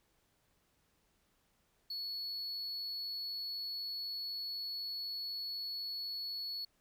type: tone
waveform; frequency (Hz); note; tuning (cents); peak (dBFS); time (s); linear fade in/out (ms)
triangle; 4396; C#8; -15; -37; 1.9-6.65; 5
effects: pink hiss -75 dBFS RMS until 6.8 s